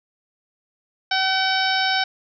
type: harmonic tone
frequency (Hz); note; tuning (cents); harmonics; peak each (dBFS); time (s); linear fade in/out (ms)
761; F#5; +48; 1 / 2 / 3 / 4 / 5 / 6 / 7; -23 / -23 / -28 / -28 / -27 / -31 / -27; 1.11-2.04; 5
effects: none